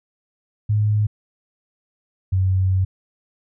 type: tone pair in turn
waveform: sine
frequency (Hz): 105.6 / 94.08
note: G#2 / F#2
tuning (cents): +29 / +29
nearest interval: major second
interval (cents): 200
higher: first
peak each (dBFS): -15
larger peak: neither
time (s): 0.69-1.07 / 2.32-2.85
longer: second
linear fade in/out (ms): 10
effects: none